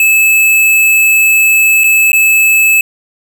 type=tone with dropouts; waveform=square; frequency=2607 Hz; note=E7; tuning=20 cents flat; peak=-6 dBFS; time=0-2.81 s; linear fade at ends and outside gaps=2 ms; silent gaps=1.837-1.841 / 2.119-2.13 s; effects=none